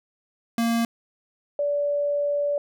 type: tone pair in turn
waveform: square / sine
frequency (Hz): 231.5 / 578.1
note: A#3 / D5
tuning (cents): -12 / -27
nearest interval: octave + major third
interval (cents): 1585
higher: second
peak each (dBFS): -21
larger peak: neither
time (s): 0.58-0.85 / 1.59-2.58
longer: second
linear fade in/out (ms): 2
effects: none